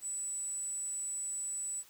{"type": "tone", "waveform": "sine", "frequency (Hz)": 7930, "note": "B8", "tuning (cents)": 6, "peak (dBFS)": -35, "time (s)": [0.01, 1.84], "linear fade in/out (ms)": 50, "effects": ["white hiss -60 dBFS RMS until 1.89 s"]}